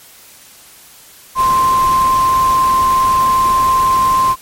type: tone in noise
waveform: sine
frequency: 1046.5 Hz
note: C6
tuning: in tune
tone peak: -9 dBFS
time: 1.35-4.36 s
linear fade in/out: 50 ms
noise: pink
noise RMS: -25 dBFS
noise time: 1.35-4.36 s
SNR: +13 dB
effects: white hiss -41 dBFS RMS until 4.41 s + MP3 64 kbps